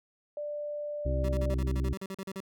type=tone; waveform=sine; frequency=590 Hz; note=D5; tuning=8 cents sharp; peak=-33 dBFS; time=0.37-1.54 s; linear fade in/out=2 ms
type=harmonic tone; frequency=65 Hz; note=C2; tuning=11 cents flat; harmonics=1 / 2 / 4 / 5 / 6; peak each=-28 / -34 / -40 / -42 / -44 dBFS; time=1.05-1.94 s; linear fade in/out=10 ms
type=tone bursts; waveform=25% pulse; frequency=192.3 Hz; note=G3; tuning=33 cents flat; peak=-32 dBFS; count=14; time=1.24-2.404 s; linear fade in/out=2 ms; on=46 ms; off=40 ms
effects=none